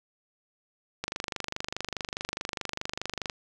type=click train; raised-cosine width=0.2 ms; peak=-14 dBFS; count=57; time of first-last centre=1.04-3.298 s; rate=24.8 Hz; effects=none